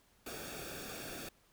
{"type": "noise with comb filter", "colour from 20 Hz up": "pink", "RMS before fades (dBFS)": -45, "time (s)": [0.26, 1.29], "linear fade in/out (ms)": 5, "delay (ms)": 0.99, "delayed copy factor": -0.7, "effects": ["pink hiss -69 dBFS RMS until 1.52 s"]}